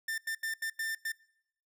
45% pulse tone bursts at uneven times, 1791 Hz, A6, 30 cents sharp, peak -32 dBFS, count 6, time 0.08-0.18 / 0.27-0.35 / 0.43-0.54 / 0.62-0.7 / 0.79-0.95 / 1.05-1.12 s, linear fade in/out 5 ms, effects noise-tail reverb RT60 0.8 s tail -25 dB re dry

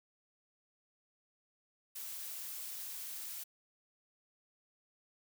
blue noise, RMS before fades -44 dBFS, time 1.95-3.44 s, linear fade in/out 10 ms, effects none

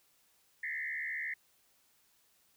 sine tone with frequency modulation, 1951 Hz, B6, 22 cents flat, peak -35 dBFS, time 0.63-1.34 s, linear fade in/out 5 ms, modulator 74 Hz, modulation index 2.5, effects white hiss -70 dBFS RMS until 2.56 s

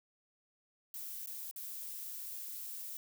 violet noise with dropouts, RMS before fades -44 dBFS, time 0.94-2.97 s, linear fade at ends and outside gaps 1 ms, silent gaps 1.261-1.272 / 1.512-1.561 s, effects none

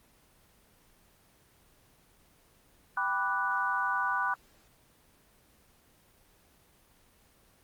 sine chord, G major seventh, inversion none, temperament equal, 784 / 987.8 / 1174.7 / 1480 Hz, G5 / B5 / D6 / F#6, 0 / 0 / 0 / 0 cents, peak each -37 / -32 / -33 / -31 dBFS, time 2.97-4.34 s, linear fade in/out 2 ms, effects pink hiss -63 dBFS RMS until 7.63 s + Opus 24 kbps

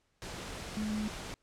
sine tone in noise, 213.2 Hz, G#3, 46 cents sharp, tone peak -32 dBFS, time 0.77-1.08 s, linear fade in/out 0 ms, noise pink, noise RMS -42 dBFS, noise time 0.22-1.34 s, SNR +7 dB, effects pink hiss -75 dBFS RMS until 1.42 s + low-pass 8000 Hz 12 dB/octave

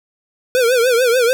square tone with vibrato, 488.1 Hz, B4, 20 cents flat, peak -12 dBFS, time 0.55-1.33 s, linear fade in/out 0 ms, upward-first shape triangle, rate 6.8 Hz, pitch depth 140 cents each way, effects none

